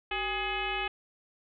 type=tone with frequency modulation; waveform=sine; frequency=1683 Hz; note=G#6; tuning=23 cents sharp; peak=-29 dBFS; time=0.11-0.88 s; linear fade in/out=5 ms; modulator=434 Hz; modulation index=3.1; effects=none